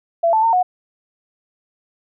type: tone with pitch steps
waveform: sine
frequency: 673 / 879 / 910 / 730 Hz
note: E5 / A5 / A#5 / F#5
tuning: +36 / -2 / -42 / -24 cents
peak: -12 dBFS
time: 0.23-0.63 s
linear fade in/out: 10 ms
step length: 100 ms
effects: none